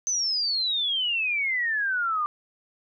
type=exponential sweep; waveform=sine; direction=down; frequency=6210 to 1182 Hz; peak=-23 dBFS; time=0.07-2.26 s; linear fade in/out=0 ms; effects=none